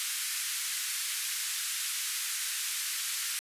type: band-pass noise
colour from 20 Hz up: white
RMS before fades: -34 dBFS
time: 0-3.39 s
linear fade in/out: 0 ms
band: 1500 to 12000 Hz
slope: 24 dB/octave
effects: resampled to 32000 Hz